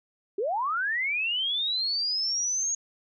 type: linear sweep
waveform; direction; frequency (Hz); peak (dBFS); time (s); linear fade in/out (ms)
sine; up; 366.5 to 6645; -25; 0.38-2.75; 5
effects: none